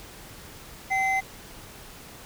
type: tone pair together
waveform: triangle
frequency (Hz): 771 / 2058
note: G5 / C7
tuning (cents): -29 / -29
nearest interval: octave + perfect fourth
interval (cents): 1700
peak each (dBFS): -23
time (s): 0.9-1.21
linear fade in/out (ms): 20
effects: pink hiss -45 dBFS RMS until 2.25 s